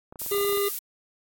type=clicks; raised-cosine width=1 ms; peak=-29 dBFS; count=12; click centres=0.125 / 0.158 / 0.217 / 0.263 / 0.315 / 0.347 / 0.381 / 0.412 / 0.448 / 0.494 / 0.528 / 0.574 s
type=noise; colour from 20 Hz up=violet; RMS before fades=-30 dBFS; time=0.19-0.79 s; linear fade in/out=5 ms
type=harmonic tone; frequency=403.3 Hz; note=G4; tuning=49 cents sharp; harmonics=1 / 3 / 5 / 7 / 9 / 10; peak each=-23 / -33 / -38 / -41 / -41 / -40 dBFS; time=0.31-0.69 s; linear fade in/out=10 ms
effects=AAC 64 kbps